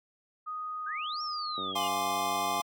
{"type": "tone with pitch glide", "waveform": "sine", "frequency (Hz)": [1244.5, 1230.2], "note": ["D#6", "D#6"], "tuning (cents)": [0, -20], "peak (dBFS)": -34, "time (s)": [0.46, 1.73], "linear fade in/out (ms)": 20, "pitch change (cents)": -20, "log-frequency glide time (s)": [0.81, 1.26]}
{"type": "exponential two-way sweep", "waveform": "sine", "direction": "up then down", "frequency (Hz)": [1480, 5560, 2813], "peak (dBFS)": -36, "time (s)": [0.86, 1.88], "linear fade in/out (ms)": 10, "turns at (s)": 1.22}
{"type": "click train", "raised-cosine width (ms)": 2, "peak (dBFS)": -27, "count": 98, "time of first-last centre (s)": [1.58, 2.599], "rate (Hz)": 95.2}
{"type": "chord", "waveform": "square", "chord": "D half-diminished seventh", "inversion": "first", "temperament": "equal", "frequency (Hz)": [698.5, 830.6, 1046.5, 1174.7], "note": ["F5", "Ab5", "C6", "D6"], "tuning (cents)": [0, 0, 0, 0], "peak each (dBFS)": -35, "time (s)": [1.75, 2.62], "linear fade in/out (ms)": 10}
{"effects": ["high-pass 200 Hz 12 dB/octave"]}